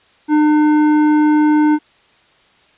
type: tone with hard clipping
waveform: sine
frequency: 302.2 Hz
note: D4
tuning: 50 cents sharp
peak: -11 dBFS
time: 0.28-1.79 s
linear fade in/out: 50 ms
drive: 10 dB
effects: white hiss -52 dBFS RMS until 2.77 s + resampled to 8000 Hz